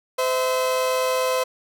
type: tone pair together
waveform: 30% pulse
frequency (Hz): 513 / 648.7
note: C5 / E5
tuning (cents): -34 / -28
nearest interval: major third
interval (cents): 406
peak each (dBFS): -18 / -25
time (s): 0.18-1.44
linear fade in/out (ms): 10
effects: none